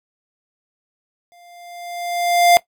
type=tone with exponential growth; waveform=square; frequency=698.5 Hz; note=F5; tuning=in tune; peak=-8 dBFS; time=1.32-2.57 s; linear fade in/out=0 ms; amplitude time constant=270 ms; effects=noise-tail reverb RT60 0.1 s tail -17 dB re dry